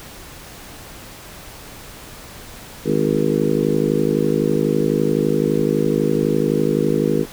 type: harmonic tone with a mistuned harmonic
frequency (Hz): 51.91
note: G#1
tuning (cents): 0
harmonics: 3 / 4 / 5 / 6 / 7 / 8 / 9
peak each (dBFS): -23 / -23 / -23 / -23 / -23 / -23 / -23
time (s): 2.84-7.26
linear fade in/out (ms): 50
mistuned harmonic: 9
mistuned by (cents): +27
effects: pink hiss -38 dBFS RMS until 7.32 s